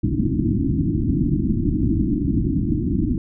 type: low-pass noise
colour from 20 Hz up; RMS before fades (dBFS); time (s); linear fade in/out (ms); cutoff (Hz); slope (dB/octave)
white; -20; 0.03-3.18; 2; 330; 96
effects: none